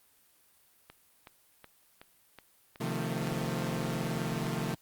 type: click train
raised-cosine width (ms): 0.3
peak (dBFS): -31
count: 7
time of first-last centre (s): 0.9-3.13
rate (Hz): 2.69
type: chord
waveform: sawtooth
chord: F dominant seventh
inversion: second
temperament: equal with one note detuned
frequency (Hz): 130.81 / 155.56 / 174.61 / 223.3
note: C3 / Eb3 / F3 / A3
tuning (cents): 0 / 0 / 0 / +26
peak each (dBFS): -33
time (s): 2.8-4.75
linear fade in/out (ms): 10
effects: white hiss -65 dBFS RMS until 4.81 s + Opus 32 kbps